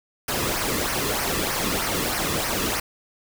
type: noise with flanger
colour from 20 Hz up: pink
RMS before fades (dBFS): -25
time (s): 0.28-2.8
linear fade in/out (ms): 5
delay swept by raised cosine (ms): 0.26 to 1.36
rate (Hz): 3.2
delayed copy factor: -0.6
effects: none